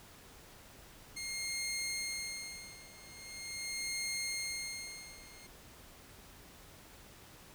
15% pulse tone with tremolo, 2133 Hz, C7, 33 cents sharp, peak -29 dBFS, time 1.16-5.47 s, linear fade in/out 10 ms, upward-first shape sine, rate 0.42 Hz, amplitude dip 90%, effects pink hiss -56 dBFS RMS until 7.54 s

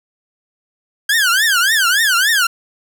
sawtooth tone with vibrato, 1587 Hz, G6, 21 cents sharp, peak -8 dBFS, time 1.09-2.47 s, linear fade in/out 5 ms, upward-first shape triangle, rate 3.5 Hz, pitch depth 290 cents each way, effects none

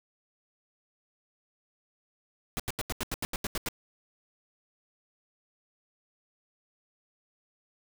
pink noise bursts, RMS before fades -32 dBFS, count 11, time 2.57-3.686 s, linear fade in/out 0 ms, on 26 ms, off 83 ms, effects none

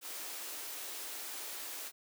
white high-pass noise, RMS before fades -43 dBFS, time 0.01-1.92 s, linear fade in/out 50 ms, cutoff 270 Hz, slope 48 dB/octave, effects none

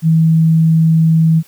sine tone, 161.6 Hz, E3, 34 cents flat, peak -7 dBFS, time 0.02-1.43 s, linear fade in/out 50 ms, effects white hiss -47 dBFS RMS until 1.47 s

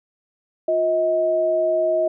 sine tone pair together, 355.4 / 635 Hz, F4 / D#5, +30 / +35 cents, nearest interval minor seventh, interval 1005 cents, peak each -25 / -17 dBFS, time 0.68-2.08 s, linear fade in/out 5 ms, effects none

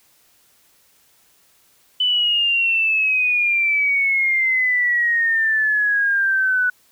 sine exponential sweep, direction down, 3007 to 1479 Hz, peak -15 dBFS, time 2-6.7 s, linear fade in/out 5 ms, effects white hiss -57 dBFS RMS until 6.91 s

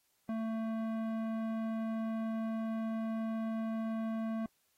square tone with low-pass filter, 223.2 Hz, A3, 25 cents sharp, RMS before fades -36 dBFS, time 0.29-4.46 s, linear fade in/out 2 ms, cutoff 1200 Hz, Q 0.71, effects white hiss -75 dBFS RMS until 4.77 s + AAC 48 kbps

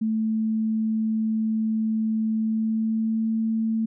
sine tone with pitch glide, 220 to 222.9 Hz, A3 to A3, 0 to +23 cents, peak -21 dBFS, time 0.01-3.86 s, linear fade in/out 10 ms, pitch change +23 cents, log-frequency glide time 2.35-3.33 s, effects none

